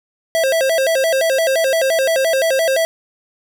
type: tone with vibrato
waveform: square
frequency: 591 Hz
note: D5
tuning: 11 cents sharp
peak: -14 dBFS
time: 0.35-2.85 s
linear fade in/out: 0 ms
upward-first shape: square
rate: 5.8 Hz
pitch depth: 180 cents each way
effects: none